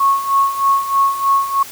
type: tone with tremolo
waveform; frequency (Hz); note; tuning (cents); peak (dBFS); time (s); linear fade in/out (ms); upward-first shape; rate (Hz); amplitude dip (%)
sine; 1100; C#6; -14; -9; 0-1.63; 5; sine; 3.2; 75
effects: white hiss -34 dBFS RMS until 1.71 s